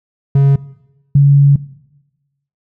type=tone pair in turn; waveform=triangle / sine; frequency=138.59 / 141.09 Hz; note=C#3 / C#3; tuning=0 / +31 cents; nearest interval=unison; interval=31 cents; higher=second; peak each=-4 dBFS; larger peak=neither; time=0.35-0.56 / 1.15-1.56 s; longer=second; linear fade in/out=5 ms; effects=noise-tail reverb RT60 1.0 s tail -19 dB re dry